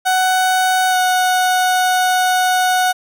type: tone with pitch glide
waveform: 30% pulse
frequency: 745 to 736.9 Hz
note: F#5 to F#5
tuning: +12 to -7 cents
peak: -10 dBFS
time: 0.05-2.93 s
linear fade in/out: 20 ms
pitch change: -19 cents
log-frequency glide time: 0.89-0.96 s
effects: none